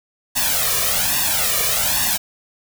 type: noise with flanger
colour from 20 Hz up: white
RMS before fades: -19 dBFS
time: 0.35-2.18 s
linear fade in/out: 20 ms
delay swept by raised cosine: 1.1 to 1.73 ms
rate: 1.2 Hz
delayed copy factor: +1
effects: none